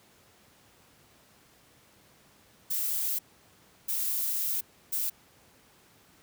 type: noise bursts at uneven times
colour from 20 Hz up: violet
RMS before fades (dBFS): -30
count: 3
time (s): 2.7-3.19 / 3.88-4.61 / 4.92-5.1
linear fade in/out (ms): 10
effects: pink hiss -60 dBFS RMS until 6.22 s + high-pass 80 Hz 12 dB/octave